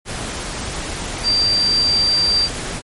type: tone in noise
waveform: sine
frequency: 4699 Hz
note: D8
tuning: in tune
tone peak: -13 dBFS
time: 1.23-2.49 s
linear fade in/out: 50 ms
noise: pink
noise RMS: -26 dBFS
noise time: 0.05-2.82 s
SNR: +10 dB
effects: MP3 48 kbps